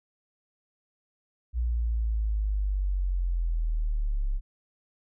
sine linear sweep, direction down, 60 to 33.28 Hz, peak -24 dBFS, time 1.53-4.41 s, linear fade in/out 50 ms, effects none

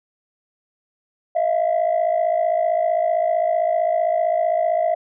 sine tone pair together, 636.5 / 692 Hz, D#5 / F5, +39 / -16 cents, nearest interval minor second, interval 145 cents, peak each -18 dBFS, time 1.35-4.95 s, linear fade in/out 10 ms, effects tanh soft clip ceiling -12 dBFS

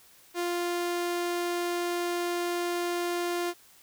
sawtooth tone, 349.2 Hz, F4, in tune, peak -24 dBFS, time 0.34-3.54 s, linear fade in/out 50 ms, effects white hiss -57 dBFS RMS until 3.82 s

